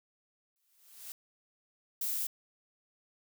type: noise with exponential growth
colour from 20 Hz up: blue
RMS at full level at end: -42 dBFS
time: 0.56-1.12 s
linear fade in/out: 0 ms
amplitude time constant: 120 ms
type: noise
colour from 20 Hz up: violet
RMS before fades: -34 dBFS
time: 2.01-2.27 s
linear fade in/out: 5 ms
effects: none